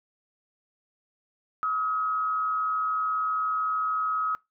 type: tone with frequency modulation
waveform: sine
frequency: 1275 Hz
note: D#6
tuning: 42 cents sharp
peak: -24 dBFS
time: 1.63-4.35 s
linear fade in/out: 0 ms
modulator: 117 Hz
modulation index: 0.39
effects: noise-tail reverb RT60 0.2 s tail -23 dB re dry